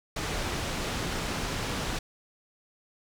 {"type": "low-pass noise", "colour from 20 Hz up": "pink", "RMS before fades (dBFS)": -32, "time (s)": [0.16, 1.99], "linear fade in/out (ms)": 5, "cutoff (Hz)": 6800, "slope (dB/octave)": 12, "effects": []}